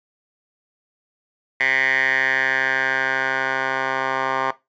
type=tone with band-pass filter sweep; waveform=10% pulse; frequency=132.6 Hz; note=C3; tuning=23 cents sharp; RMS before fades=-21 dBFS; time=1.6-4.51 s; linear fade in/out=5 ms; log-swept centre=2000 to 1200 Hz; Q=6; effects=noise-tail reverb RT60 0.2 s tail -17 dB re dry + resampled to 16000 Hz